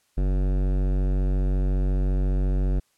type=tone with hard clipping; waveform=sine; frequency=47.24 Hz; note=F#1; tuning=37 cents sharp; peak=-22 dBFS; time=0.17-2.8 s; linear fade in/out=10 ms; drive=17 dB; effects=white hiss -67 dBFS RMS until 2.97 s + low-pass 11000 Hz 12 dB/octave